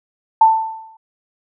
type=tone with exponential decay; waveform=sine; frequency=888 Hz; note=A5; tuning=16 cents sharp; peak=-4 dBFS; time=0.41-0.97 s; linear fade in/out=5 ms; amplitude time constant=120 ms; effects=none